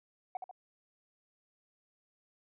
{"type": "tone with echo", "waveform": "sine", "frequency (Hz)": 744, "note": "F#5", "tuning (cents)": 9, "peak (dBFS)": -32, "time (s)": [0.35, 0.37], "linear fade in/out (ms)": 2, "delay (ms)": 71, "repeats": 2, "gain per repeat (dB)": -6, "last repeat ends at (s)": 0.512, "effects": ["tanh soft clip ceiling -32 dBFS"]}